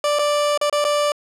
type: tone with dropouts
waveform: 30% pulse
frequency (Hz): 587.3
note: D5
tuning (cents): 0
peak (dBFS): -14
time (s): 0.04-1.12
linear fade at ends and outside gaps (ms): 2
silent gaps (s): 0.188-0.192 / 0.576-0.613 / 0.698-0.726 / 0.843-0.849
effects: low-pass 10000 Hz 12 dB/octave